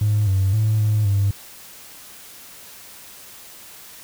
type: tone with pitch steps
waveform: triangle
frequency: 105.4 / 96 / 108.5 / 106.7 / 99.9 Hz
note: G#2 / G2 / A2 / G#2 / G2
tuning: +26 / -36 / -24 / +47 / +33 cents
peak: -12 dBFS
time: 0.01-1.31 s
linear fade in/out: 5 ms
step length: 260 ms
effects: tanh soft clip ceiling -12 dBFS + white hiss -42 dBFS RMS until 4.03 s